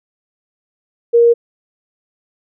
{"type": "tone", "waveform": "sine", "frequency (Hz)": 469.7, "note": "A#4", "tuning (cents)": 13, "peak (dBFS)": -6, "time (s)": [1.13, 1.34], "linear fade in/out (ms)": 20, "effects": []}